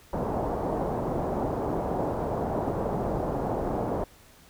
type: low-pass noise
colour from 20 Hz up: white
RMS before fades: -29 dBFS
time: 0.13-4.04 s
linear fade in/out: 2 ms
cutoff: 790 Hz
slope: 24 dB/octave
effects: pink hiss -55 dBFS RMS until 4.49 s